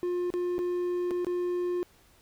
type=tone with dropouts; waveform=triangle; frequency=355.1 Hz; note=F4; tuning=29 cents sharp; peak=-25 dBFS; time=0.03-1.83 s; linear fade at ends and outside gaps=0 ms; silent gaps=0.303-0.339 / 0.582-0.59 / 1.108-1.113 / 1.247-1.268 s; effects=pink hiss -61 dBFS RMS until 2.21 s